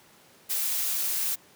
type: noise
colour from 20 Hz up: blue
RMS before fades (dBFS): -28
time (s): 0.49-1.36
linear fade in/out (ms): 20
effects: pink hiss -56 dBFS RMS until 1.55 s + high-pass 150 Hz 12 dB/octave